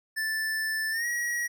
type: tone with pitch glide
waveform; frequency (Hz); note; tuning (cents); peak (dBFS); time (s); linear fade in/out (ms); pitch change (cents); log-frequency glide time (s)
square; 1760 to 1908.2; A6 to A#6; 0 to +40; -28; 0.16-1.48; 20; +140; 0.91-1.06
effects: none